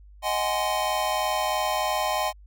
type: chord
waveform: square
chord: Ab dominant seventh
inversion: second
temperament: just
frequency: 623 / 747.5 / 830.6 / 1038.3 Hz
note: Eb5 / Gb5 / Ab5 / C6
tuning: +2 / +17 / 0 / -14 cents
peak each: -30 dBFS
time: 0.22-2.33 s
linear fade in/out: 50 ms
effects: added 50 Hz sine -46 dBFS peak until 2.46 s